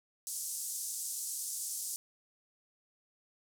white band-pass noise, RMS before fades -39 dBFS, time 0.27-1.96 s, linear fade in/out 0 ms, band 6000 to 11000 Hz, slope 24 dB/octave, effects none

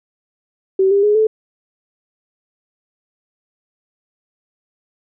sine tone with pitch steps, 382.8 / 399.7 / 417.4 / 435.9 Hz, G4 / G4 / G#4 / A4, -41 / +34 / +9 / -16 cents, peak -10 dBFS, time 0.79-1.27 s, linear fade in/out 5 ms, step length 120 ms, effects none

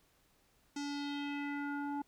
square tone with low-pass filter sweep, 286.4 Hz, D4, 43 cents flat, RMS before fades -39 dBFS, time 0.76-2.02 s, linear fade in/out 5 ms, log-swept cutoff 6400 to 930 Hz, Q 2.9, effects pink hiss -71 dBFS RMS until 2.07 s

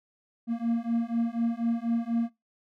triangle beating tone pair, 230.3 / 234.4 Hz, A#3 / A#3, -21 / +10 cents, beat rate 4.1 Hz, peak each -26 / -26 dBFS, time 0.47-2.3 s, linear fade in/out 50 ms, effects noise-tail reverb RT60 0.2 s tail -21 dB re dry

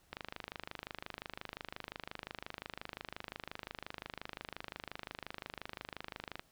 click train, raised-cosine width 0.3 ms, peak -25 dBFS, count 162, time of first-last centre 0.13-6.395 s, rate 25.7 Hz, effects pink hiss -69 dBFS RMS until 6.51 s

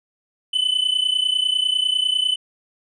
triangle tone pair together, 3000 / 3030 Hz, F#7 / F#7, +23 / +40 cents, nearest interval unison, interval 17 cents, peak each -19 dBFS, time 0.53-2.36 s, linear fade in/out 10 ms, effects resampled to 22050 Hz

